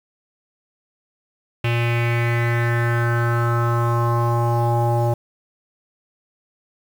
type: tone with low-pass filter sweep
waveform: square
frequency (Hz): 118.1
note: A#2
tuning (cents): +23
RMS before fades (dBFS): -19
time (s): 1.64-5.14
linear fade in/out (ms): 5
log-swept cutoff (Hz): 2700 to 730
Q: 4.5
effects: 7-bit